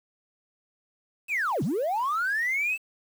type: linear two-way sweep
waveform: triangle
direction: down then up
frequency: 2670 to 119.8 to 2670 Hz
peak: -21 dBFS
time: 1.28-2.78 s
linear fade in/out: 50 ms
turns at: 1.63 s
effects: tanh soft clip ceiling -21 dBFS + 8-bit